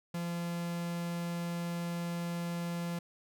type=tone; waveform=45% pulse; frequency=171.7 Hz; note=F3; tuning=29 cents flat; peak=-34 dBFS; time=0.14-2.99 s; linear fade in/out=5 ms; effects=none